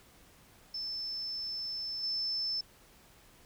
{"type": "tone with level steps", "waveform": "sine", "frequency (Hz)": 5280, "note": "E8", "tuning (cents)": 2, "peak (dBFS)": [-35, -31], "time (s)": [0.74, 2.61], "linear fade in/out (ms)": 5, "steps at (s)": 2.03, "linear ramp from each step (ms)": 5, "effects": ["pink hiss -60 dBFS RMS until 3.45 s"]}